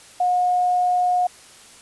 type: tone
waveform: sine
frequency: 721 Hz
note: F#5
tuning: 45 cents flat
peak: -16 dBFS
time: 0.2-1.27 s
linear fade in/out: 5 ms
effects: white hiss -46 dBFS RMS until 1.81 s + resampled to 24000 Hz